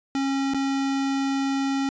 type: tone with dropouts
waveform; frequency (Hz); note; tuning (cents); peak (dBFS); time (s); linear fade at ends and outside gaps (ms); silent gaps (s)
square; 272.8; C#4; -28; -23; 0.15-1.89; 1; 0.537-0.545
effects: resampled to 16000 Hz